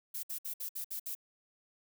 violet noise bursts, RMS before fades -39 dBFS, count 7, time 0.14-1.151 s, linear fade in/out 10 ms, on 93 ms, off 60 ms, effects none

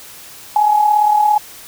sine tone with amplitude modulation, 841 Hz, G#5, 22 cents sharp, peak -7 dBFS, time 0.56-1.38 s, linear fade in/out 2 ms, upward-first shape sine, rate 37.5 Hz, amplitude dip 55%, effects white hiss -37 dBFS RMS until 1.67 s

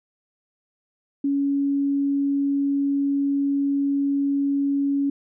sine tone, 280 Hz, C#4, 18 cents sharp, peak -19 dBFS, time 1.24-5.1 s, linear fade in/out 5 ms, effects none

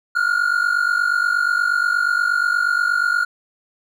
triangle tone pair together, 1396.9 / 1445.3 Hz, F6 / F#6, 0 / -41 cents, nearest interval minor second, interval 59 cents, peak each -17 dBFS, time 0.15-3.25 s, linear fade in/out 10 ms, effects none

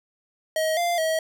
square tone with pitch steps, 633 / 694 / 640 Hz, D#5 / F5 / D#5, +30 / -11 / +49 cents, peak -22 dBFS, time 0.56-1.19 s, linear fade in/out 2 ms, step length 210 ms, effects none

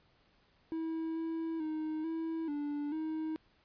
triangle tone with pitch steps, 323.8 / 326.3 / 311.6 / 325.4 / 291.5 / 315.2 Hz, E4 / E4 / D#4 / E4 / D4 / D#4, -31 / -18 / +3 / -22 / -13 / +23 cents, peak -32 dBFS, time 0.72-3.36 s, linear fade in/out 0 ms, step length 440 ms, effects pink hiss -69 dBFS RMS until 3.64 s + resampled to 11025 Hz

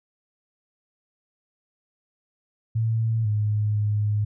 sine tone with pitch steps, 112.7 / 105.6 / 104.8 Hz, A2 / G#2 / G#2, +42 / +29 / +16 cents, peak -20 dBFS, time 2.75-4.25 s, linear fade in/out 10 ms, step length 500 ms, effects none

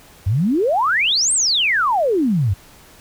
sine exponential two-way sweep, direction up then down, 87.6 to 8820 to 87.6 Hz, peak -14 dBFS, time 0.26-2.54 s, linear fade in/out 10 ms, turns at 1.33 s, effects pink hiss -46 dBFS RMS until 3 s

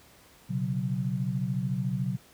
sine chord, B suspended second, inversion none, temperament equal with one note detuned, 124.83 / 138.59 / 185 Hz, B2 / C#3 / F#3, +19 / 0 / 0 cents, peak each -31 dBFS, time 0.49-2.17 s, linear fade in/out 20 ms, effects pink hiss -56 dBFS RMS until 2.33 s + high-pass 60 Hz 12 dB/octave

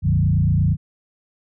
sine tone with frequency modulation, 120.9 Hz, B2, 36 cents flat, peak -14 dBFS, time 0.02-0.77 s, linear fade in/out 50 ms, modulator 28.6 Hz, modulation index 1.8, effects none

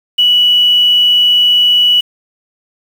sine tone with quantisation, 2945 Hz, F#7, 9 cents flat, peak -6 dBFS, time 0.18-2.01 s, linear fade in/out 10 ms, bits 5, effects none

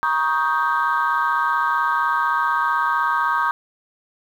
sine chord, Eb dominant seventh, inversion second, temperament equal with one note detuned, 944.3 / 1108.7 / 1244.5 / 1568 Hz, Bb5 / Db6 / Eb6 / G6, +22 / 0 / 0 / 0 cents, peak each -22 dBFS, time 0.03-3.51 s, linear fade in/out 0 ms, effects tanh soft clip ceiling -10 dBFS + 8-bit

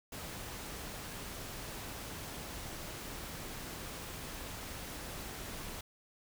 pink noise, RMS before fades -44 dBFS, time 0.12-5.81 s, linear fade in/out 5 ms, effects none

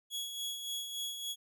sawtooth tone with tremolo, 3346 Hz, G#7, 12 cents sharp, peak -32 dBFS, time 0.1-1.36 s, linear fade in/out 50 ms, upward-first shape sine, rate 3.5 Hz, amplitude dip 50%, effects none

